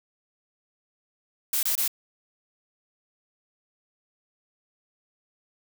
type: noise bursts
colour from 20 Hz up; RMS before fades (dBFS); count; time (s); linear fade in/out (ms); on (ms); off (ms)
blue; -25; 3; 1.53-1.878; 2; 100; 24
effects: none